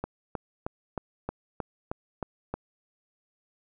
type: click train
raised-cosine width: 1 ms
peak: -17 dBFS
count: 9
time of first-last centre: 0.04-2.54 s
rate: 3.2 Hz
effects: none